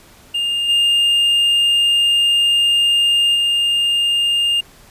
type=tone with level steps; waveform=triangle; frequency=2815 Hz; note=F7; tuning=13 cents sharp; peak=-15 / -10 / -12 dBFS; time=0.34-4.61 s; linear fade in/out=10 ms; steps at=0.68 / 3.34 s; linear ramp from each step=20 ms; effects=pink hiss -46 dBFS RMS until 4.9 s + resampled to 32000 Hz

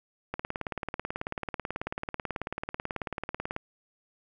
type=click train; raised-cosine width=0.5 ms; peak=-17 dBFS; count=60; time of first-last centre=0.34-3.564 s; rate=18.3 Hz; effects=none

